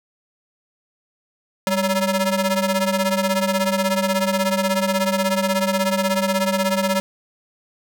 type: ring-modulated tone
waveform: sawtooth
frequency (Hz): 380.4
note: F#4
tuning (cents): +48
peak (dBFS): -11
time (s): 1.67-7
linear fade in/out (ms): 0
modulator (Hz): 182
effects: none